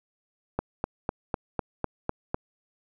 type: click train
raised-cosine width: 1 ms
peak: -12 dBFS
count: 8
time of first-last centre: 0.59-2.344 s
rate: 3.99 Hz
effects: none